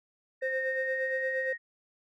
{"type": "tone with pitch glide", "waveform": "sine", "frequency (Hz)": [1845, 1868.6], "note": ["A#6", "A#6"], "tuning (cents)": [-18, 4], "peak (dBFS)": -31, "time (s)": [0.41, 1.58], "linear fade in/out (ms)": 50, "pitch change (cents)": 22, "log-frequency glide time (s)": [0.63, 1.27]}
{"type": "tone with tremolo", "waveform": "triangle", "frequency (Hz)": 523.3, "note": "C5", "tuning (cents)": 0, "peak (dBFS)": -27, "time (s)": [0.42, 1.53], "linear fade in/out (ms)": 5, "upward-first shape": "sine", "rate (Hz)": 8.6, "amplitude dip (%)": 55}
{"effects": []}